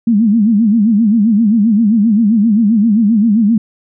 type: tone with vibrato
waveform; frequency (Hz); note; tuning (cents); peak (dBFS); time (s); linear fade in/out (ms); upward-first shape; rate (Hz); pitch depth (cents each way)
sine; 216.9; A3; -25; -7; 0.07-3.58; 5; sine; 7.6; 150
effects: none